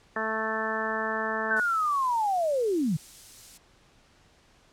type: harmonic tone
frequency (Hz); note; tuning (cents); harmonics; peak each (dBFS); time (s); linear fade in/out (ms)
220; A3; 0; 1 / 2 / 3 / 4 / 5 / 6 / 7 / 8; -37 / -35 / -35 / -36 / -35 / -36 / -38 / -32; 0.16-1.6; 2
type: linear sweep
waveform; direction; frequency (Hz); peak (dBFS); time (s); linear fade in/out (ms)
sine; down; 1569 to 138; -23; 1.5-2.97; 10
type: noise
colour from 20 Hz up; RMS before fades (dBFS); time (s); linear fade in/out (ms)
violet; -39; 1.56-3.58; 10
effects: pink hiss -60 dBFS RMS until 4.72 s + low-pass 7000 Hz 12 dB/octave